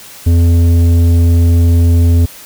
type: tone with tanh clipping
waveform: triangle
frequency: 84.9 Hz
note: F2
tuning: 48 cents flat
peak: -7 dBFS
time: 0.26-2.26 s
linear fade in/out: 10 ms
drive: 14 dB
effects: white hiss -34 dBFS RMS until 2.45 s